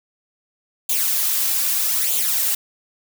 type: noise with flanger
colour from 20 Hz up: blue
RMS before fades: -20 dBFS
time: 0.89-2.55 s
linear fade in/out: 5 ms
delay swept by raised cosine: 0.28 to 3.78 ms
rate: 0.8 Hz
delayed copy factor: +0.7
effects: none